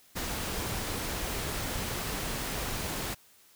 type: noise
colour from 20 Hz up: pink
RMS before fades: -34 dBFS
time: 0.15-3.15 s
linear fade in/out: 20 ms
effects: white hiss -60 dBFS RMS until 3.55 s